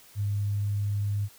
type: tone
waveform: sine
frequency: 102.1 Hz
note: G#2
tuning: 29 cents flat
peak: -25 dBFS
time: 0.15-1.29 s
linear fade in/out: 50 ms
effects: white hiss -54 dBFS RMS until 1.38 s